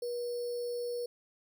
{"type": "tone with sample-and-hold", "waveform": "sine", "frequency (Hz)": 482.6, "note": "B4", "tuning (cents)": -40, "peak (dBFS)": -33, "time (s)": [0.02, 1.06], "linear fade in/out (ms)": 5, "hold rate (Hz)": 4900, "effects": []}